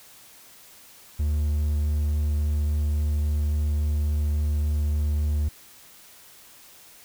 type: tone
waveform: triangle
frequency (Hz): 74.7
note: D2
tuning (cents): +30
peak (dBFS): -19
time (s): 1.19-5.49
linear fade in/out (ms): 10
effects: white hiss -50 dBFS RMS until 7.04 s